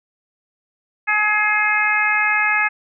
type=harmonic tone with a mistuned harmonic; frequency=424.1 Hz; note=G#4; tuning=36 cents sharp; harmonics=2 / 3 / 4 / 5 / 6; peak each=-24 / -24 / -19 / -20 / -22 dBFS; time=1.07-2.69 s; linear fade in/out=20 ms; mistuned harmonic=4; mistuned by=-20 cents; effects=none